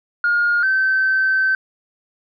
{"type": "tone pair in turn", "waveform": "sine", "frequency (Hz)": [1423, 1542.7], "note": ["F6", "G6"], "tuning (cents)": [32, -28], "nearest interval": "minor second", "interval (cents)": 140, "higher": "second", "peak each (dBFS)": -13, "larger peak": "neither", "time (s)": [[0.24, 0.63], [0.63, 1.55]], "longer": "second", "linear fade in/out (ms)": 2, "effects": ["tanh soft clip ceiling -10 dBFS"]}